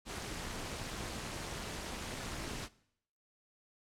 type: noise with amplitude modulation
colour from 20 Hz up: pink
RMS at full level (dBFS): -38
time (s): 0.05-2.69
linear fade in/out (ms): 50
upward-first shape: sine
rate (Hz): 269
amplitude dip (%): 80
effects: noise-tail reverb RT60 0.7 s tail -20 dB re dry + low-pass 9000 Hz 12 dB/octave